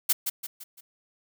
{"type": "noise with echo", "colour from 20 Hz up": "blue", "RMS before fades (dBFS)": -21, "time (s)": [0.09, 0.13], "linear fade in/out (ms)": 10, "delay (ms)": 170, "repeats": 4, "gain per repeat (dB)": -7, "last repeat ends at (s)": 0.81, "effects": []}